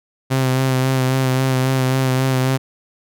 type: tone with vibrato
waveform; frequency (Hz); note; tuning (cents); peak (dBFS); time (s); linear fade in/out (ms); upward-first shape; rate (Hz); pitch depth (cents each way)
sawtooth; 130.81; C3; 0; -11; 0.3-2.58; 20; sine; 3.7; 26
effects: none